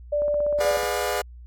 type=tone; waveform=sine; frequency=587.3 Hz; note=D5; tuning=in tune; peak=-20 dBFS; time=0.12-0.77 s; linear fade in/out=10 ms
type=click train; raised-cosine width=1 ms; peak=-25 dBFS; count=11; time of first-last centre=0.22-0.833 s; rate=16.3 Hz
type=chord; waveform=sawtooth; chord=G# diminished seventh; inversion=none; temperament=just; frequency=415.3 / 498.4 / 598 / 717.6 Hz; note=G#4 / B4 / D5 / F5; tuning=0 / +16 / +31 / +47 cents; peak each=-25 dBFS; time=0.6-1.22 s; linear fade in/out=10 ms
effects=added 60 Hz sine -40 dBFS peak until 1.46 s + AAC 64 kbps